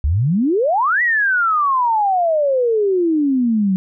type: exponential two-way sweep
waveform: sine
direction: up then down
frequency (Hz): 65.41 to 1975.5 to 183.7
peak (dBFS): -13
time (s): 0.04-3.76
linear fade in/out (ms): 0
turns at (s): 1.02
effects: none